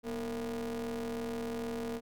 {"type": "ring-modulated tone", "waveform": "45% pulse", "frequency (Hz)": 108.9, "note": "A2", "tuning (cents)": -17, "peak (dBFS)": -32, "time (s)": [0.03, 2.01], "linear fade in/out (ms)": 50, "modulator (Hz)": 348, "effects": []}